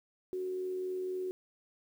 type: tone with amplitude modulation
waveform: sine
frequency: 370 Hz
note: F#4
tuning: in tune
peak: -32 dBFS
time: 0.33-1.31 s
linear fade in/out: 0 ms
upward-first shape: sine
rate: 84 Hz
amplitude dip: 30%
effects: 10-bit